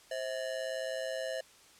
square ring-modulated tone, 587.3 Hz, D5, in tune, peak -32 dBFS, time 0.11-1.41 s, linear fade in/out 5 ms, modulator 59.4 Hz, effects white hiss -59 dBFS RMS until 1.79 s + low-pass 9000 Hz 12 dB/octave

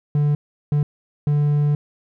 triangle tone bursts at uneven times, 146.8 Hz, D3, in tune, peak -13 dBFS, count 3, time 0.15-0.35 / 0.72-0.83 / 1.27-1.75 s, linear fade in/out 2 ms, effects none

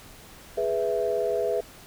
sine chord, E major, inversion first, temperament equal, 415.3 / 493.9 / 659.3 Hz, G#4 / B4 / E5, 0 / 0 / 0 cents, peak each -27 dBFS, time 0.57-1.61 s, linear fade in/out 10 ms, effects tanh soft clip ceiling -14 dBFS + pink hiss -48 dBFS RMS until 1.86 s

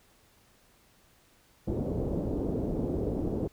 white low-pass noise, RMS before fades -31 dBFS, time 1.67-3.48 s, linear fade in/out 10 ms, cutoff 450 Hz, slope 24 dB/octave, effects pink hiss -63 dBFS RMS until 3.52 s

